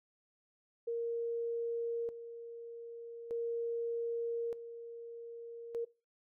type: tone with tremolo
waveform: sine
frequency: 466.2 Hz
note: A#4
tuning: in tune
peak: -33 dBFS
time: 0.87-5.85 s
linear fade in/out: 10 ms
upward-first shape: square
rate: 0.41 Hz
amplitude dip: 70%
effects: noise-tail reverb RT60 0.3 s tail -20 dB re dry